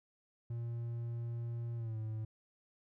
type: tone with pitch glide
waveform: triangle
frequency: 117.5 to 109.63 Hz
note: A#2 to A2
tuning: +14 to -6 cents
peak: -35 dBFS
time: 0.5-2.25 s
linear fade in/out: 5 ms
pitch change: -120 cents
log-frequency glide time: 1.76-1.97 s
effects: none